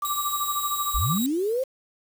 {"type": "tone with tremolo", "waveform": "sine", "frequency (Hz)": 1174.7, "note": "D6", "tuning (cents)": 0, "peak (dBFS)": -23, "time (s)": [0.02, 1.18], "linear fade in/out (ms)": 5, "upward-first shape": "sine", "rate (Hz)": 13, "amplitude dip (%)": 80}
{"type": "tone", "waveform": "5% pulse", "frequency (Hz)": 3830, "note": "A#7", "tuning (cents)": 46, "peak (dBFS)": -20, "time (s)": [0.05, 1.26], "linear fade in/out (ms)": 0}
{"type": "linear sweep", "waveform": "sine", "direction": "up", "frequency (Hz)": [32.7, 542], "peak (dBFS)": -22, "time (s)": [0.94, 1.64], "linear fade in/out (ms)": 10}
{"effects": ["7-bit"]}